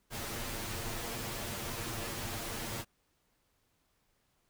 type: noise with comb filter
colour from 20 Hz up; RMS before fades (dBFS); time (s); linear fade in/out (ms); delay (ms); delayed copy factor
pink; -39; 0.1-2.85; 50; 8.7; +0.75
effects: pink hiss -75 dBFS RMS until 4.49 s